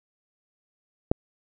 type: click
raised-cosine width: 2 ms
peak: -6 dBFS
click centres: 1.115 s
effects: none